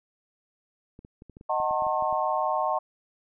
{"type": "clicks", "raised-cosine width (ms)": 3, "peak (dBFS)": -33, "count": 12, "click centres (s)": [0.991, 1.049, 1.221, 1.297, 1.369, 1.411, 1.601, 1.71, 1.822, 1.867, 2.024, 2.127]}
{"type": "chord", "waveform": "sine", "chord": "D# diminished seventh", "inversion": "none", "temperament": "just", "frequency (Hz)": [622.3, 746.7, 896, 1075.3], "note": ["D#5", "F#5", "A5", "C6"], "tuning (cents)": [0, 16, 31, 47], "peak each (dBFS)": -29, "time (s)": [1.49, 2.79], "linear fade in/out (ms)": 10}
{"effects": []}